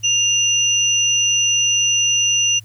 sine tone pair together, 2804 / 5949 Hz, F7 / F#8, +6 / +8 cents, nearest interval octave + minor second, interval 1302 cents, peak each -16 / -17 dBFS, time 0.03-2.6 s, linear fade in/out 20 ms, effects added 108 Hz sine -39 dBFS peak until 2.64 s + white hiss -54 dBFS RMS until 2.64 s

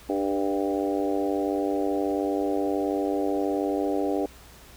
harmonic tone with a mistuned harmonic, 98.6 Hz, G2, 11 cents sharp, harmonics 3 / 4 / 5 / 6 / 7 / 8, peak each -27 / -29 / -31 / -33 / -34 / -35 dBFS, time 0.09-4.26 s, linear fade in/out 5 ms, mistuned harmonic 5, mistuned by -20 cents, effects added 60 Hz sine -52 dBFS peak until 4.76 s + pink hiss -50 dBFS RMS until 4.76 s

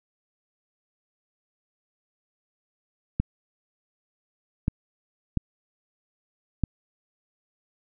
clicks, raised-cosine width 5 ms, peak -10 dBFS, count 4, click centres 3.2 / 4.681 / 5.373 / 6.637 s, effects none

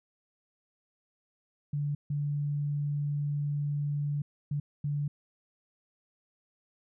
sine tone bursts at uneven times, 145.3 Hz, D3, 18 cents flat, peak -28 dBFS, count 4, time 1.73-1.95 / 2.1-4.22 / 4.51-4.6 / 4.84-5.08 s, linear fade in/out 5 ms, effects none

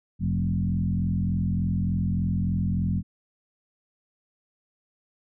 sine tone with frequency modulation, 138.59 Hz, C#3, in tune, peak -22 dBFS, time 0.19-3.03 s, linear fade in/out 50 ms, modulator 43.4 Hz, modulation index 1.8, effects none

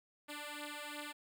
5% pulse beating tone pair, 293.7 / 296.5 Hz, D4 / D4, 0 / +17 cents, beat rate 2.8 Hz, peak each -35 / -35 dBFS, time 0.28-1.13 s, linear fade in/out 20 ms, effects none

